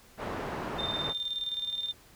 white low-pass noise, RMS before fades -36 dBFS, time 0.17-1.14 s, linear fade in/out 50 ms, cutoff 1000 Hz, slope 12 dB/octave
sine tone with tremolo, 3600 Hz, A7, 39 cents sharp, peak -29 dBFS, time 0.78-1.93 s, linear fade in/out 20 ms, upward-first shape square, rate 19 Hz, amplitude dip 55%
effects pink hiss -57 dBFS RMS until 2.15 s

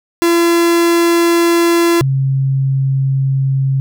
45% pulse / sine tone pair in turn, 340 / 134.93 Hz, F4 / C#3, -46 / -46 cents, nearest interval octave + major third, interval 1600 cents, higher first, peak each -9 / -11 dBFS, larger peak first, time 0.22-2.01 / 2.01-3.8 s, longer neither, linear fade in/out 0 ms, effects none

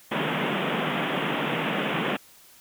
pink band-pass noise, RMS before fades -27 dBFS, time 0.11-2.17 s, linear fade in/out 10 ms, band 140 to 3400 Hz, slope 96 dB/octave, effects white hiss -53 dBFS RMS until 2.6 s

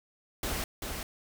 pink noise with echo, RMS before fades -33 dBFS, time 0.43-0.64 s, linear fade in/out 2 ms, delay 390 ms, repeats 1, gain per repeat -4 dB, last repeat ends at 1.03 s, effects none

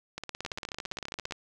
two click trains, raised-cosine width 0.2 ms, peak -19 / -18 dBFS, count 21 / 14, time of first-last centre 0.18-1.31 / 0.45-1.322 s, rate 17.7 / 14.9 Hz, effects none

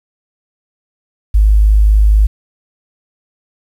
sine tone, 52.1 Hz, G#1, 6 cents sharp, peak -5 dBFS, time 1.34-2.27 s, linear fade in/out 10 ms, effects 7-bit

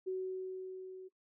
sine tone with level ramp, 374.3 Hz, F#4, 20 cents sharp, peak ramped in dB -33 to -46 dBFS, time 0.06-1.09 s, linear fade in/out 20 ms, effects noise-tail reverb RT60 0.1 s tail -19 dB re dry

